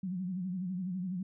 sine tone with vibrato, 183.5 Hz, F#3, 14 cents flat, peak -33 dBFS, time 0.03-1.23 s, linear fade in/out 5 ms, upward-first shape sine, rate 12 Hz, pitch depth 89 cents each way, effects none

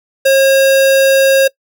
square tone, 540 Hz, C#5, 45 cents flat, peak -7 dBFS, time 0.25-1.48 s, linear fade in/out 10 ms, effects noise-tail reverb RT60 0.1 s tail -23 dB re dry

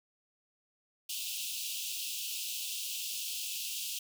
pink high-pass noise, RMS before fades -38 dBFS, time 1.09-3.99 s, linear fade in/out 5 ms, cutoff 2600 Hz, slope 96 dB/octave, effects none

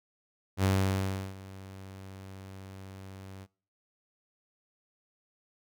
sawtooth tone with ADSR envelope, 96 Hz, G2, 36 cents flat, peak -19 dBFS, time 0.57-3.47 s, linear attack 68 ms, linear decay 700 ms, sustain -21 dB, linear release 43 ms, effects noise-tail reverb RT60 0.4 s tail -23 dB re dry

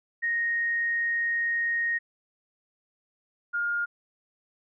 sine tone pair in turn, 1864.7 / 1415.6 Hz, A#6 / F6, 0 / +23 cents, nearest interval perfect fourth, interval 477 cents, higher first, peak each -24 / -25 dBFS, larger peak first, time 0.22-1.99 / 3.53-3.86 s, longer first, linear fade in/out 20 ms, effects none

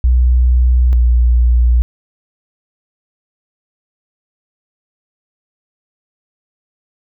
sine tone pair in turn, 61.74 / 60.02 Hz, B1 / B1, 0 / -49 cents, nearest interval unison, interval 49 cents, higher first, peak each -7 dBFS, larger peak neither, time 0.04-0.93 / 0.93-1.82 s, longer neither, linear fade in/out 0 ms, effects none

